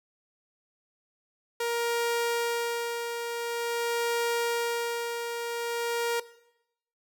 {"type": "tone with tremolo", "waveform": "sawtooth", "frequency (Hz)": 470, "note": "A#4", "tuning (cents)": 14, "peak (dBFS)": -21, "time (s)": [1.6, 6.2], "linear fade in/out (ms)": 5, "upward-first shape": "sine", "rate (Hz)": 0.47, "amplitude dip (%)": 50, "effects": ["noise-tail reverb RT60 0.8 s tail -18 dB re dry"]}